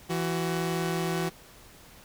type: tone pair together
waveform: sawtooth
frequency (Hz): 166.8 / 374.5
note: E3 / F#4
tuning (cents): +21 / +21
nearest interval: octave + major second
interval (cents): 1400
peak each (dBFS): -25 / -27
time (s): 0.09-1.3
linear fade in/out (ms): 20
effects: pink hiss -52 dBFS RMS until 2.04 s